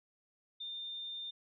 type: tone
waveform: sine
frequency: 3610 Hz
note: A7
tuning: 44 cents sharp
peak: -40 dBFS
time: 0.6-1.31 s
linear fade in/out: 10 ms
effects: none